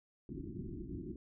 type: low-pass noise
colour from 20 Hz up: white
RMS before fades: -44 dBFS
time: 0.29-1.16 s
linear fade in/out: 2 ms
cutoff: 370 Hz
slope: 96 dB/octave
effects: none